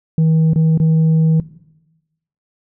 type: tone with dropouts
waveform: sine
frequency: 160 Hz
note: D#3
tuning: 49 cents sharp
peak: -7 dBFS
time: 0.18-1.4 s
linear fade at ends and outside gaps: 2 ms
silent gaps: 0.534-0.559 / 0.776-0.8 s
effects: noise-tail reverb RT60 1.0 s tail -19 dB re dry + tanh soft clip ceiling -9 dBFS